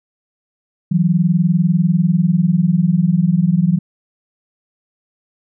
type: tone pair together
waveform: sine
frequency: 163.27 / 183.4 Hz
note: E3 / F#3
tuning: -16 / -15 cents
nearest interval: major second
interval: 201 cents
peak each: -14 dBFS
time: 0.91-3.79 s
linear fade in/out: 10 ms
effects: none